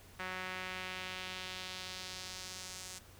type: tone with band-pass filter sweep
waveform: sawtooth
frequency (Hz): 185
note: F#3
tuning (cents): 0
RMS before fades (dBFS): -44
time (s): 0.19-2.99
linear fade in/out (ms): 10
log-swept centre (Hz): 1800 to 7200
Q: 1.4
effects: added 91 Hz sine -59 dBFS peak until 3.19 s + pink hiss -59 dBFS RMS until 3.19 s